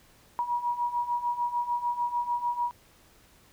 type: beating tone pair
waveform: sine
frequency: 957 / 963.7 Hz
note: A#5 / B5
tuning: +45 / -43 cents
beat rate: 6.7 Hz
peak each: -32 / -28 dBFS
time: 0.39-2.71 s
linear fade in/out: 0 ms
effects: pink hiss -59 dBFS RMS until 3.52 s